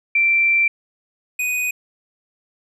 sine / square tone pair in turn, 2349 / 2489 Hz, D7 / D#7, 0 / 0 cents, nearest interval minor second, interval 100 cents, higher second, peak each -13 / -20 dBFS, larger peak first, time 0.15-0.68 / 1.39-1.71 s, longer first, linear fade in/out 5 ms, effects resampled to 32000 Hz

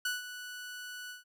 sawtooth tone with ADSR envelope, 1480 Hz, F#6, in tune, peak -26 dBFS, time 0.05-1.24 s, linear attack 5 ms, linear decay 160 ms, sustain -12 dB, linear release 140 ms, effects none

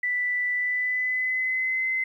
sine tone with pitch glide, 1978 to 2054 Hz, B6 to C7, +2 to -33 cents, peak -23 dBFS, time 0.03-2.04 s, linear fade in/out 5 ms, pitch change +65 cents, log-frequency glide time 0.53-1.87 s, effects 10-bit

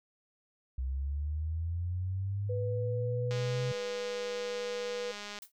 sine linear sweep, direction up, 63.2 to 130.81 Hz, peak -31 dBFS, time 0.78-3.72 s, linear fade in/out 5 ms
sine tone with pitch glide, 493.9 to 488.2 Hz, B4 to B4, 0 to -20 cents, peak -34 dBFS, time 2.49-5.12 s, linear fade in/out 10 ms, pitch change -20 cents, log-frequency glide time 3.06-4.76 s
click train, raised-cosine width 0.2 ms, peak -25 dBFS, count 429, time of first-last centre 3.31-5.388 s, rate 206 Hz
blue noise with exponential decay, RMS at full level -41 dBFS, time 5.42-5.52 s, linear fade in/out 5 ms, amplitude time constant 21 ms
effects none

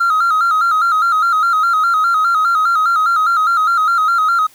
triangle tone with vibrato, 1318.5 Hz, E6, in tune, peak -8 dBFS, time 0-4.47 s, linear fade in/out 10 ms, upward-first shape square, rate 4.9 Hz, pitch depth 76 cents each way, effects tanh soft clip ceiling -6 dBFS + white hiss -47 dBFS RMS until 4.54 s

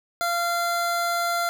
square tone pair together, 690 / 1379.2 Hz, F5 / F6, -21 / -22 cents, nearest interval octave, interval 1199 cents, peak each -26 dBFS, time 0.21-1.49 s, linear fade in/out 0 ms, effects none

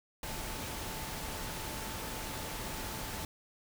sine tone in noise, 880 Hz, A5, in tune, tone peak -49 dBFS, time 0.23-3.25 s, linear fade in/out 2 ms, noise pink, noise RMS -40 dBFS, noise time 0.23-3.25 s, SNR -12 dB, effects none

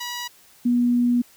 10% pulse / sine tone pair in turn, 970 / 242.5 Hz, B5 / B3, -31 / -31 cents, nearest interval 2 octaves, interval 2400 cents, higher first, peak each -20 / -16 dBFS, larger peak second, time 0-0.28 / 0.65-1.22 s, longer second, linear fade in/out 10 ms, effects white hiss -53 dBFS RMS until 1.36 s

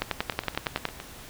two click trains, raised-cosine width 0.3 ms, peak -9 / -20 dBFS, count 10 / 8, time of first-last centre 0.02-0.853 / 0.21-1.001 s, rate 10.8 / 8.85 Hz, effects pink hiss -45 dBFS RMS until 1.29 s

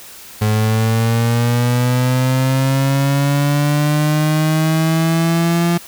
35% pulse linear sweep, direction up, 106.3 to 172.1 Hz, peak -11 dBFS, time 0.41-5.78 s, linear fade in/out 10 ms, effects white hiss -37 dBFS RMS until 5.87 s

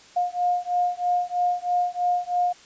sine beating tone pair, 711 / 714.1 Hz, F5 / F5, +31 / +38 cents, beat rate 3.1 Hz, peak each -24 dBFS, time 0.16-2.53 s, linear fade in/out 10 ms, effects white hiss -50 dBFS RMS until 2.65 s + resampled to 16000 Hz

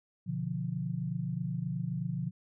sine chord, B diminished, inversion none, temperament equal, 123.47 / 146.83 / 174.61 Hz, B2 / D3 / F3, 0 / 0 / 0 cents, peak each -37 / -36 / -35 dBFS, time 0.26-2.31 s, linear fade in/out 20 ms, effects none

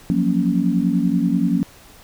sine chord, Gb major seventh, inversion third, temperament equal, 174.61 / 185 / 233.1 / 277.2 Hz, F3 / Gb3 / Bb3 / Db4, 0 / 0 / 0 / 0 cents, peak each -21 dBFS, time 0.1-1.63 s, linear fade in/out 0 ms, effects pink hiss -46 dBFS RMS until 2.03 s

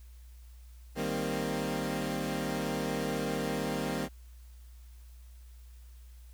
20% pulse chord, C minor seventh, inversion first, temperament equal with one note detuned, 155.56 / 197.48 / 233.1 / 261.6 Hz, Eb3 / G3 / Bb3 / C4, 0 / +13 / 0 / 0 cents, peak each -32 dBFS, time 0.95-4.09 s, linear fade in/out 50 ms, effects added 60 Hz sine -48 dBFS peak until 6.33 s + white hiss -65 dBFS RMS until 6.33 s

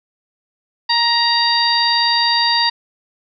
harmonic tone, 939 Hz, A#5, 12 cents sharp, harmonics 1 / 2 / 3 / 4 / 5, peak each -18 / -21 / -27 / -21 / -16 dBFS, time 0.89-2.7 s, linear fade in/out 10 ms, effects none

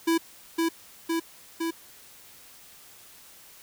square tone with echo, 330.4 Hz, E4, 4 cents sharp, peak -21 dBFS, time 0.07-0.18 s, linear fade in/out 10 ms, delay 510 ms, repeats 3, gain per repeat -2 dB, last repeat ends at 1.71 s, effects white hiss -51 dBFS RMS until 3.62 s

